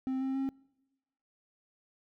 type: tone with pitch steps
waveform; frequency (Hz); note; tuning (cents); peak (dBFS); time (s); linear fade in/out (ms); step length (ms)
triangle; 262.1 / 265.6 / 269.2; C4 / C4 / C4; +3 / +26 / +49; -28; 0.07-0.49; 0; 140
effects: noise-tail reverb RT60 1.0 s tail -25 dB re dry